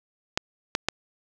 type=clicks; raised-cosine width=0.2 ms; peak=-5 dBFS; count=3; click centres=0.375 / 0.751 / 0.886 s; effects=none